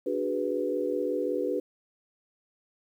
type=chord; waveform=sine; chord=G# half-diminished seventh; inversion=second; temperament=equal; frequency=293.7 / 370 / 415.3 / 493.9 Hz; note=D4 / F#4 / G#4 / B4; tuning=0 / 0 / 0 / 0 cents; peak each=-33 / -32 / -33 / -30 dBFS; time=0.06-1.6 s; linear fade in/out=5 ms; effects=10-bit